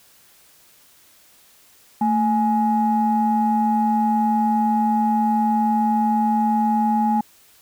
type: tone pair together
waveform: sine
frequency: 222.6 / 837 Hz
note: A3 / G#5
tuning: +20 / +13 cents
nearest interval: octave + major seventh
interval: 2293 cents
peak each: -18 dBFS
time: 2.01-7.21 s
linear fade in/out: 5 ms
effects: tanh soft clip ceiling -9 dBFS + white hiss -53 dBFS RMS until 7.61 s